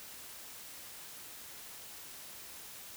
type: silence
effects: white hiss -49 dBFS RMS until 2.96 s